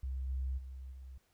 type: tone with level steps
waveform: sine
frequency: 65.41 Hz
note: C2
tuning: in tune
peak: -35 / -33 / -43 / -46 dBFS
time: 0.03-1.18 s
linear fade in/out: 5 ms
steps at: 0.28 / 0.57 / 0.91 s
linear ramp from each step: 20 ms
effects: pink hiss -74 dBFS RMS until 1.33 s